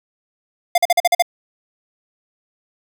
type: tone bursts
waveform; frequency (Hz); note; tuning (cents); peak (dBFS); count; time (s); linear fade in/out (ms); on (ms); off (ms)
square; 701; F5; +6; -11; 7; 0.75-1.224; 5; 30; 44
effects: none